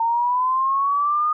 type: linear sweep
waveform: sine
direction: up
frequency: 907 to 1233 Hz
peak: -17 dBFS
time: 0-1.33 s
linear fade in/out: 5 ms
effects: none